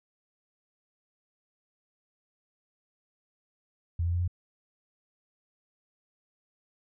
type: tone with pitch steps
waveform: sine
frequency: 84.6 / 86.03 / 87.48 / 88.96 Hz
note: E2 / F2 / F2 / F2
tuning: +45 / -26 / +3 / +32 cents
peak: -25 dBFS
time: 3.99-4.278 s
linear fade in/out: 5 ms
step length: 72 ms
effects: none